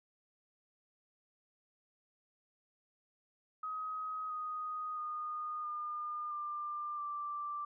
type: tone with pitch steps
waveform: sine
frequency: 1263 / 1244.9 / 1227 / 1209.5 / 1192.1 / 1175 Hz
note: D#6 / D#6 / D#6 / D#6 / D6 / D6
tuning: +26 / +1 / -25 / -49 / +26 / +1 cents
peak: -37 dBFS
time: 3.63-7.65 s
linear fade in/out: 5 ms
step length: 670 ms
effects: none